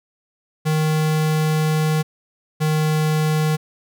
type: tone pair in turn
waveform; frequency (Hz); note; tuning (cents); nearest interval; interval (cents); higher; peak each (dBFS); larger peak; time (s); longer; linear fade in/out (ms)
square; 155.56 / 154.89; D#3 / D#3; 0 / -8; unison; 8; first; -17; neither; 0.65-2.03 / 2.6-3.57; first; 20
effects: none